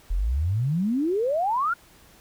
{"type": "exponential sweep", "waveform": "sine", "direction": "up", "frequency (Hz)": [38.99, 1451], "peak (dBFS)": -21, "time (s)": [0.1, 1.74], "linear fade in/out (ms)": 10, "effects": ["pink hiss -54 dBFS RMS until 2.2 s"]}